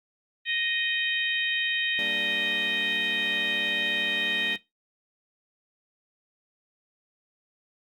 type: harmonic tone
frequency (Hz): 622.3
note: D#5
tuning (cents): 0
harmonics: 3 / 4 / 5 / 6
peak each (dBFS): -29 / -30 / -31 / -32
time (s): 0.45-4.58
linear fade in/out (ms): 50
type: chord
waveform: 20% pulse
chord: G minor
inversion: none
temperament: equal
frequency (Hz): 196 / 233.1 / 293.7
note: G3 / Bb3 / D4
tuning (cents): 0 / 0 / 0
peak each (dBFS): -37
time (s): 1.99-4.56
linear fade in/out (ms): 0
effects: noise-tail reverb RT60 0.2 s tail -19 dB re dry + Opus 48 kbps